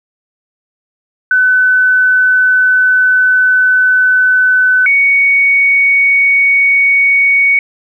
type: tone pair in turn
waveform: sine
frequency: 1507 / 2233 Hz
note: F#6 / C#7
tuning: +31 / +12 cents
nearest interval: perfect fifth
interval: 681 cents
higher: second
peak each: -6 dBFS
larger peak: neither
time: 1.31-4.86 / 4.86-7.59 s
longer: first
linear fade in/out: 2 ms
effects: 8-bit